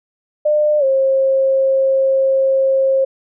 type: tone with pitch glide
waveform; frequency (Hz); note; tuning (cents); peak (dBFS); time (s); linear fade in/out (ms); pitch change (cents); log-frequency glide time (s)
sine; 601 to 535.4; D5 to C5; +40 to +40; -11; 0.45-3.05; 10; -200; 0.79-0.84
effects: none